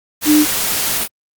sine tone in noise, 301.6 Hz, D4, 46 cents sharp, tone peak -8 dBFS, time 0.25-0.46 s, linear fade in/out 50 ms, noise white, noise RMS -18 dBFS, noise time 0.21-1.08 s, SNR +7 dB, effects Opus 48 kbps

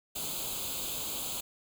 white noise with comb filter, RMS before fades -36 dBFS, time 0.15-1.41 s, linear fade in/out 10 ms, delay 0.27 ms, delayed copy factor +0.85, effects none

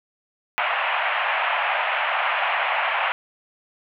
pink band-pass noise, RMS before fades -23 dBFS, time 0.58-3.12 s, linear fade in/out 0 ms, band 640 to 2900 Hz, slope 48 dB/octave, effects none

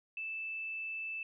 sine tone, 2637 Hz, E7, in tune, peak -37 dBFS, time 0.17-1.23 s, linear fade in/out 2 ms, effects none

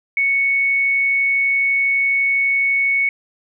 sine tone, 2217 Hz, C#7, in tune, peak -14 dBFS, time 0.17-3.09 s, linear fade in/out 2 ms, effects none

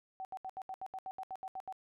sine tone bursts, 760 Hz, F#5, 46 cents sharp, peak -39 dBFS, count 13, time 0.2-1.725 s, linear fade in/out 0 ms, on 49 ms, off 74 ms, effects none

